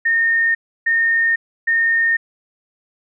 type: tone bursts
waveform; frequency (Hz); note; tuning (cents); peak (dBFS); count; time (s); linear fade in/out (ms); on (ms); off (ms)
sine; 1832; A#6; -31; -13; 3; 0.05-2.17; 10; 500; 310
effects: none